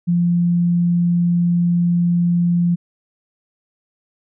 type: tone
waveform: sine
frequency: 173.4 Hz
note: F3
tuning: 12 cents flat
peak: -13 dBFS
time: 0.07-2.76 s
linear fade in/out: 20 ms
effects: none